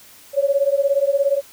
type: beating tone pair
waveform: sine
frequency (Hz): 550 / 567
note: C#5 / C#5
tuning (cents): -14 / +39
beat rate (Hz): 17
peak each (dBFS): -18 / -18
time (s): 0.33-1.42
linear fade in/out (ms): 50
effects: white hiss -46 dBFS RMS until 1.52 s